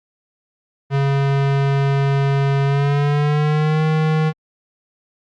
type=tone with pitch glide; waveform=square; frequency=138.6 to 156.47 Hz; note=C#3 to D#3; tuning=0 to +10 cents; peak=-15 dBFS; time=0.9-4.33 s; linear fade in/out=50 ms; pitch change=+210 cents; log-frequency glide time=2.65-3.83 s; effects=low-pass 3000 Hz 12 dB/octave + Opus 48 kbps